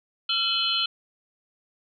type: tone cluster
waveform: sine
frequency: 1364 / 2572 / 3041 / 3367 / 4148 Hz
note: F6 / E7 / F#7 / G#7 / C8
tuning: -41 / -43 / +47 / +23 / -16 cents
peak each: -32 / -33 / -25 / -30 / -28 dBFS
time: 0.29-0.86 s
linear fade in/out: 5 ms
effects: none